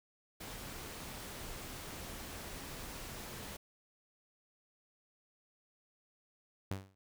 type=noise; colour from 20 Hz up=pink; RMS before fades=-46 dBFS; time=0.4-3.57 s; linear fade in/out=10 ms
type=tone with exponential decay; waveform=sawtooth; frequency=96.5 Hz; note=G2; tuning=27 cents flat; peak=-30 dBFS; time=6.71-6.95 s; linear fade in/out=0 ms; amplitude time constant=52 ms
effects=none